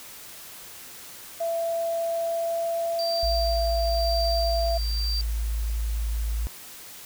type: tone with pitch glide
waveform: sine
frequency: 669 to 673.7 Hz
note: E5 to E5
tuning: +25 to +38 cents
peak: -24 dBFS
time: 1.4-4.78 s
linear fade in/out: 10 ms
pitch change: +13 cents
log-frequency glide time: 2.01-3.32 s
type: tone with tremolo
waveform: sine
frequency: 4676 Hz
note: D8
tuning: 8 cents flat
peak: -27 dBFS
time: 2.99-5.21 s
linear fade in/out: 0 ms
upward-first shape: sine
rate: 1 Hz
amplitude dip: 50%
type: tone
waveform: sine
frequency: 55 Hz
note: A1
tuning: in tune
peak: -24 dBFS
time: 3.23-6.47 s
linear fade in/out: 0 ms
effects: white hiss -43 dBFS RMS until 7.05 s